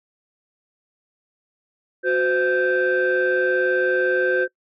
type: tone cluster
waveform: sine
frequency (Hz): 368.3 / 514 / 1561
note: F#4 / C5 / G6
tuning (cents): -8 / -31 / -8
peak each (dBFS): -20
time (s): 2.03-4.48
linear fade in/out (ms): 50
effects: noise-tail reverb RT60 0.1 s tail -23 dB re dry + tanh soft clip ceiling -12 dBFS